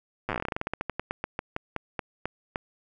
slowing click train, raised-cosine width 0.5 ms, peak -14 dBFS, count 28, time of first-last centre 0.29-2.559 s, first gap 8 ms, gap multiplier 1.15, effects none

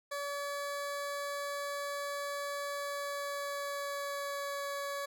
20% pulse tone with pitch glide, 570 to 564.4 Hz, C#5 to C#5, +48 to +31 cents, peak -31 dBFS, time 0.11-5.06 s, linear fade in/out 10 ms, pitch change -17 cents, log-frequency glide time 2.67-4.69 s, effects none

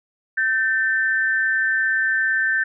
sine tone pair together, 1546.5 / 1784 Hz, G6 / A6, -24 / +23 cents, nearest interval major second, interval 247 cents, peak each -20 dBFS, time 0.37-2.64 s, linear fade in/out 10 ms, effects none

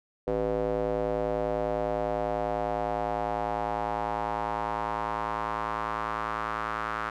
square tone with band-pass filter sweep, 55 Hz, A1, in tune, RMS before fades -30 dBFS, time 0.27-7.1 s, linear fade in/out 5 ms, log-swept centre 490 to 1300 Hz, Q 3.2, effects none

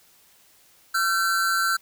square tone pair together, 1357.7 / 1540 Hz, F6 / G6, -49 / -31 cents, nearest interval major second, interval 218 cents, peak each -24 dBFS, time 0.94-1.77 s, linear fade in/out 10 ms, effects white hiss -57 dBFS RMS until 1.81 s

